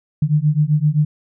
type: beating tone pair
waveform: sine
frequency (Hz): 146.83 / 154.53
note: D3 / D#3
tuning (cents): 0 / -12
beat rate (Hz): 7.7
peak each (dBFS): -16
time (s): 0.22-1.05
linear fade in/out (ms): 5
effects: none